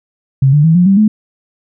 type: tone with pitch steps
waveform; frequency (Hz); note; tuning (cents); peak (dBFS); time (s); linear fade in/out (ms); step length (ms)
sine; 134.8 / 147.85 / 162.17 / 177.87 / 195.09 / 214; C#3 / D3 / E3 / F3 / G3 / A3; -48 / +12 / -28 / +32 / -8 / -48; -5; 0.42-1.08; 5; 110
effects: none